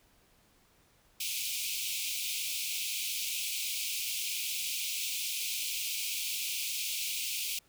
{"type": "high-pass noise", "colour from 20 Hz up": "pink", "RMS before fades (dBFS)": -35, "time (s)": [1.2, 7.59], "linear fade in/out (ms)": 5, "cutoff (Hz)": 2300, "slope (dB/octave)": 96, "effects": ["pink hiss -66 dBFS RMS until 7.68 s"]}